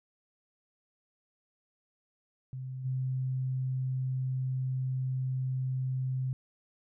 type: tone with level steps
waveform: sine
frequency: 130 Hz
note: C3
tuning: 11 cents flat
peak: -36 / -29 dBFS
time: 2.53-6.33 s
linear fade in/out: 0 ms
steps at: 2.84 s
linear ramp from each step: 20 ms
effects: none